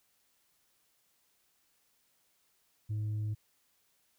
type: tone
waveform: sine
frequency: 106.5 Hz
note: G#2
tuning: 44 cents sharp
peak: -29 dBFS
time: 2.89-3.35 s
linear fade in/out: 20 ms
effects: tanh soft clip ceiling -31 dBFS + white hiss -73 dBFS RMS until 4.18 s